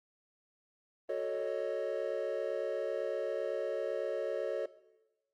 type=chord; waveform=triangle; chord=D# half-diminished seventh; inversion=first; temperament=equal; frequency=370 / 440 / 554.4 / 622.3 Hz; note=F#4 / A4 / C#5 / D#5; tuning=0 / 0 / 0 / 0 cents; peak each=-38 / -36 / -34 / -37 dBFS; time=1.09-4.66 s; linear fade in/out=5 ms; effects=noise-tail reverb RT60 1.0 s tail -17 dB re dry + Opus 32 kbps